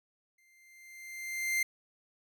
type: tone with exponential growth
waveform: 45% pulse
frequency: 2093 Hz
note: C7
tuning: in tune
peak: -26 dBFS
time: 0.38-1.63 s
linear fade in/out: 5 ms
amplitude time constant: 270 ms
effects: none